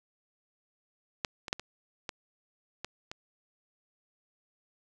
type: clicks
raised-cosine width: 0.2 ms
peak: -12 / -21 / -11 / -24 / -18 / -19 / -22 dBFS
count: 7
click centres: 1.248 / 1.482 / 1.529 / 1.596 / 2.092 / 2.846 / 3.115 s
effects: none